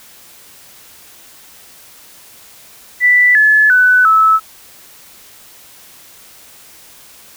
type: tone with pitch steps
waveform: sine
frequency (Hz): 1975.5 / 1719.8 / 1497.1 / 1303.3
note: B6 / A6 / F#6 / E6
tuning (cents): 0 / -40 / +20 / -20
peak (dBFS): -6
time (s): 3-4.4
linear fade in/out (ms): 50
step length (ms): 350
effects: white hiss -41 dBFS RMS until 7.36 s